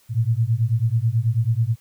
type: beating tone pair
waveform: sine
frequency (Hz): 110 / 119.2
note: A2 / A#2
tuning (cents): 0 / +39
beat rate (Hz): 9.2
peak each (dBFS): -20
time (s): 0.09-1.76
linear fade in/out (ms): 50
effects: white hiss -58 dBFS RMS until 1.8 s